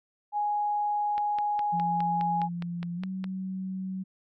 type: tone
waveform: sine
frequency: 830.6 Hz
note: G#5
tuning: in tune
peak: -25 dBFS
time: 0.32-2.49 s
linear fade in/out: 50 ms
type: click train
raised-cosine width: 0.3 ms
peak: -23 dBFS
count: 11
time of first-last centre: 1.18-3.242 s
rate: 4.85 Hz
type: tone with pitch glide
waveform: sine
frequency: 172.8 to 188.44 Hz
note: F3 to F#3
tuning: -18 to +32 cents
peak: -31 dBFS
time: 1.72-4.04 s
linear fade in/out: 20 ms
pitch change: +150 cents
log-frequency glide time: 2.96-3.03 s
effects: none